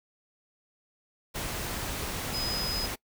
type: tone in noise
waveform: sine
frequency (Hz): 5030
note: D#8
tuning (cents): +18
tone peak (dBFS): -31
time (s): 2.33-2.87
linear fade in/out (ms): 20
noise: pink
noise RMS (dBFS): -34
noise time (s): 1.34-2.96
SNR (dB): 0
effects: noise-tail reverb RT60 0.1 s tail -23 dB re dry

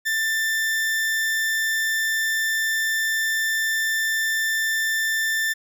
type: tone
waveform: 40% pulse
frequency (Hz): 1778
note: A6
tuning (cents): +18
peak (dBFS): -20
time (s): 0.05-5.54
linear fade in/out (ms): 20
effects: none

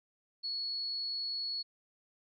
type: tone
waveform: sine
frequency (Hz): 4375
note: C#8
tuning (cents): -24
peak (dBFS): -34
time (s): 0.43-1.63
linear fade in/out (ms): 20
effects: none

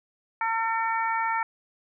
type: harmonic tone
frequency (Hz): 452.5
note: A4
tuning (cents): +48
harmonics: 2 / 3 / 4 / 5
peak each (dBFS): -26 / -30 / -32 / -34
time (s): 0.41-1.43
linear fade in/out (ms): 2
effects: none

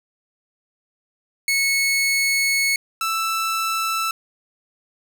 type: tone pair in turn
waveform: sawtooth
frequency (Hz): 2200 / 1323.3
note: C#7 / E6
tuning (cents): -14 / +6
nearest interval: major sixth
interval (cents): 880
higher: first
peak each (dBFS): -14 / -17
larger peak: first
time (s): 1.48-2.76 / 3.01-4.11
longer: first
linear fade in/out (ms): 2
effects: none

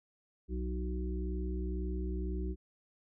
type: harmonic tone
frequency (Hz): 62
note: B1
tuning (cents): +7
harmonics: 1 / 3 / 5 / 6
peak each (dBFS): -34 / -42 / -44 / -43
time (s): 0.48-2.56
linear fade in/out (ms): 50
effects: none

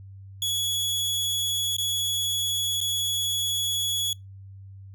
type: tone with dropouts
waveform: sawtooth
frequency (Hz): 3372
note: G#7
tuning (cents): +26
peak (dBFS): -21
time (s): 0.42-4.13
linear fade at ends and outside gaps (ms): 2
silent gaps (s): 1.767-1.783 / 2.805-2.812
effects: noise-tail reverb RT60 0.2 s tail -26 dB re dry + added 97 Hz sine -41 dBFS peak until 4.94 s

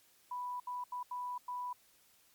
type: tone bursts at uneven times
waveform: sine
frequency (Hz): 987.8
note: B5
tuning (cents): 0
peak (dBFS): -37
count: 5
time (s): 0.31-0.6 / 0.67-0.84 / 0.92-1.03 / 1.11-1.38 / 1.48-1.73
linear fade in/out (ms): 5
effects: white hiss -67 dBFS RMS until 2.34 s + MP3 96 kbps

